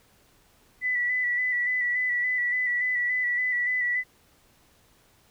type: tone with vibrato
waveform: sine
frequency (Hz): 1975.5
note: B6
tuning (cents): 0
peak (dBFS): -23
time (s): 0.81-4.04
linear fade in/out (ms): 50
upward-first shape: square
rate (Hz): 3.5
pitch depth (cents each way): 24
effects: pink hiss -61 dBFS RMS until 5.3 s